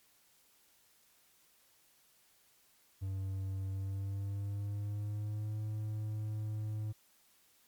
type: tone with pitch glide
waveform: triangle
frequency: 96.1 to 107.25 Hz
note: G2 to A2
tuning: -34 to -44 cents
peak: -33 dBFS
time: 3.01-6.93 s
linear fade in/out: 20 ms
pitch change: +190 cents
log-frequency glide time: 3.69-5.58 s
effects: white hiss -68 dBFS RMS until 7.67 s + MP3 96 kbps